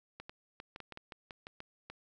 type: clicks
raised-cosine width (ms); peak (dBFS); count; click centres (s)
0.3; -29; 12; 0.2 / 0.295 / 0.601 / 0.761 / 0.803 / 0.923 / 0.974 / 1.122 / 1.308 / 1.469 / 1.604 / 1.9
effects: none